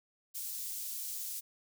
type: high-pass noise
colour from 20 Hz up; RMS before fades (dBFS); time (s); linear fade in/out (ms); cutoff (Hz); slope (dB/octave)
white; -40; 0.34-1.41; 20; 5800; 12
effects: none